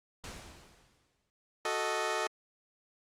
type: noise with exponential decay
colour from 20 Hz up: pink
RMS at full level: -42 dBFS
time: 0.24-1.3 s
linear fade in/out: 0 ms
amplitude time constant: 230 ms
type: chord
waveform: 15% pulse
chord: D# diminished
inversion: first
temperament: equal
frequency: 370 / 440 / 622.3 Hz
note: F#4 / A4 / D#5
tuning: 0 / 0 / 0 cents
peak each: -31 / -28 / -28 dBFS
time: 1.65-2.27 s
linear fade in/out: 2 ms
effects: low-pass 9000 Hz 12 dB/octave + Opus 48 kbps